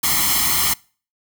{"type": "noise with comb filter", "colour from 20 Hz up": "white", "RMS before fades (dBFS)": -18, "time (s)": [0.03, 0.74], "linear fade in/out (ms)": 10, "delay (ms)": 0.95, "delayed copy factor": 0.9, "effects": ["noise-tail reverb RT60 0.4 s tail -24 dB re dry"]}